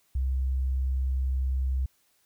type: tone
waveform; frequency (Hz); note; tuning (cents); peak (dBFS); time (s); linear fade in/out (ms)
sine; 65.41; C2; 0; -24; 0.15-1.86; 5
effects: white hiss -68 dBFS RMS until 2.25 s